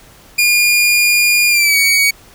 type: tone with pitch glide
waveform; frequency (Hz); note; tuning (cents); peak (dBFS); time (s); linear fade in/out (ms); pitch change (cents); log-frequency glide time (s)
sawtooth; 2424 to 2249; D#7 to C#7; -46 to +24; -6; 0.38-2.11; 10; -130; 1.49-1.78
effects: pink hiss -43 dBFS RMS until 2.34 s